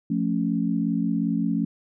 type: chord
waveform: sine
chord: F augmented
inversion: none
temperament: equal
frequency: 174.61 / 220 / 277.2 Hz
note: F3 / A3 / C#4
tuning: 0 / 0 / 0 cents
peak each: -26 / -25 / -26 dBFS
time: 0.1-1.65 s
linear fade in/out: 5 ms
effects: none